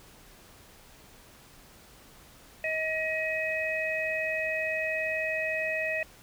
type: harmonic tone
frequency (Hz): 633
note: D#5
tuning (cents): +30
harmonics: 1 / 3 / 4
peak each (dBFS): -32 / -32 / -32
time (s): 2.64-6.03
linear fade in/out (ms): 2
effects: pink hiss -54 dBFS RMS until 6.22 s